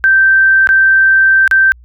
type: tone with dropouts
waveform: sine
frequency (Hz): 1560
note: G6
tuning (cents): -9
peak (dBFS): -5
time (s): 0.04-1.72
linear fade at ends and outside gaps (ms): 0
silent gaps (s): 0.672-0.69 / 1.477-1.512
effects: added 60 Hz sine -37 dBFS peak until 1.84 s